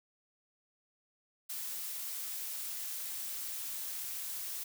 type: noise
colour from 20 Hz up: blue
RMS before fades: -40 dBFS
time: 1.49-4.64 s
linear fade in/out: 10 ms
effects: none